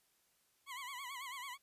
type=tone with vibrato; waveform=20% pulse; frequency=1046.5 Hz; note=C6; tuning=in tune; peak=-39 dBFS; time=0.66-1.58 s; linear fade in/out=50 ms; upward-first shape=sine; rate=9.1 Hz; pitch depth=130 cents each way; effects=white hiss -75 dBFS RMS until 1.62 s + resampled to 32000 Hz